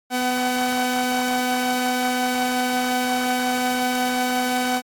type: tone pair together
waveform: sawtooth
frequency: 249.8 / 755 Hz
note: B3 / F#5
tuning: +20 / +35 cents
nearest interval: octave + perfect fifth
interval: 1915 cents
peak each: -19 dBFS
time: 0.1-4.82 s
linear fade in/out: 50 ms
effects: AAC 64 kbps